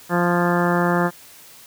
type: harmonic tone with a mistuned harmonic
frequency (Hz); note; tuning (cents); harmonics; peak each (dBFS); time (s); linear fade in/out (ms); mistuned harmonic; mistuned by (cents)
174.61; F3; 0; 1 / 2 / 3 / 4 / 5 / 6 / 7 / 8 / 9 / 10; -20 / -23 / -25 / -26 / -27 / -28 / -28 / -29 / -30 / -30; 0.09-1.11; 50; 9; +33
effects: white hiss -45 dBFS RMS until 1.66 s + high-pass 60 Hz 12 dB/octave